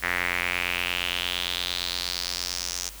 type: tone with band-pass filter sweep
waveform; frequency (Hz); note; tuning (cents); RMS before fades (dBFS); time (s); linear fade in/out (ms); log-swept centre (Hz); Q
sawtooth; 88.7; F2; +27; -29; 0.02-2.9; 20; 1900 to 6200; 3.7
effects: added 50 Hz sine -44 dBFS peak until 3 s + white hiss -44 dBFS RMS until 3 s